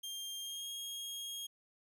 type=tone with pitch glide; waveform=sawtooth; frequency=3200 to 3262 Hz; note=G7 to G#7; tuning=+35 to -32 cents; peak=-38 dBFS; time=0.03-1.47 s; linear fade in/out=10 ms; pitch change=+33 cents; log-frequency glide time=0.4-0.69 s; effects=none